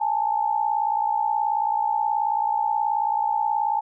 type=tone pair together; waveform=sine; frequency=830.6 / 889.2 Hz; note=G#5 / A5; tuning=0 / +18 cents; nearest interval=minor second; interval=118 cents; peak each=-23 dBFS; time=0-3.81 s; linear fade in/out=20 ms; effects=none